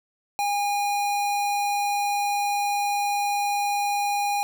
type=tone; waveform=square; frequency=815 Hz; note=G#5; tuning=33 cents flat; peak=-23 dBFS; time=0.39-4.43 s; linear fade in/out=0 ms; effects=none